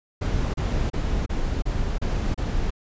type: noise bursts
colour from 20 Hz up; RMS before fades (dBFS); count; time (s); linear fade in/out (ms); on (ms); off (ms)
brown; -24; 7; 0.21-2.706; 10; 330; 31
effects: resampled to 16000 Hz